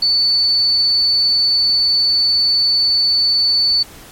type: tone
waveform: sine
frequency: 4490 Hz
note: C#8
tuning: 21 cents sharp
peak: -11 dBFS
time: 0.02-3.83 s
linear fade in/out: 5 ms
effects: pink hiss -39 dBFS RMS until 4.11 s + MP3 64 kbps